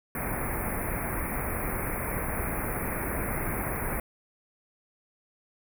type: band-stop noise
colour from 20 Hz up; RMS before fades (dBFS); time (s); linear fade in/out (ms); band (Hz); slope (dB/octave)
pink; -31; 0.15-4; 2; 2400 to 9600; 96
effects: none